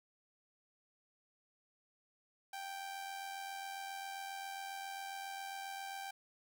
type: tone with amplitude modulation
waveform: sawtooth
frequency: 784 Hz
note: G5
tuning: in tune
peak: -37 dBFS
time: 2.53-6.11 s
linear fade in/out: 5 ms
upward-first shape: sine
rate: 87.4 Hz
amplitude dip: 45%
effects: none